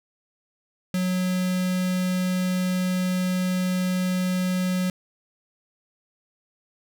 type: tone with notch filter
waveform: square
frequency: 183.3 Hz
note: F#3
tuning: 16 cents flat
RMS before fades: -24 dBFS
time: 0.94-4.9 s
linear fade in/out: 2 ms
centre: 820 Hz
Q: 1.1
effects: none